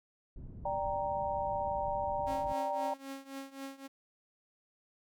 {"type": "low-pass noise", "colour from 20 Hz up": "pink", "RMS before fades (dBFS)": -46, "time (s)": [0.36, 2.53], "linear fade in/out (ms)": 5, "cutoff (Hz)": 200, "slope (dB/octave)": 12}
{"type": "chord", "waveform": "sine", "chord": "G minor", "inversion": "second", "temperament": "equal", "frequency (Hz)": [587.3, 784, 932.3], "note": ["D5", "G5", "Bb5"], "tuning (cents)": [0, 0, 0], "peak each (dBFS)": -36, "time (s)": [0.65, 2.94], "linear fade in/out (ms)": 5}
{"type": "tone with tremolo", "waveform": "sawtooth", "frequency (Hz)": 272, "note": "C#4", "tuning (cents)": -33, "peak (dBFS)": -35, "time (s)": [2.26, 3.88], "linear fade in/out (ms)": 20, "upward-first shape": "triangle", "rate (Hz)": 3.8, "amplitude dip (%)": 90}
{"effects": []}